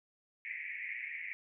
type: band-pass noise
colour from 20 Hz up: pink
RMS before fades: -42 dBFS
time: 0.45-1.33 s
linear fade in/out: 0 ms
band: 1900 to 2400 Hz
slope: 96 dB/octave
effects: none